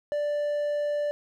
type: tone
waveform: triangle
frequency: 587.3 Hz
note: D5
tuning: in tune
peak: -23 dBFS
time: 0.12-1.11 s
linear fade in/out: 0 ms
effects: none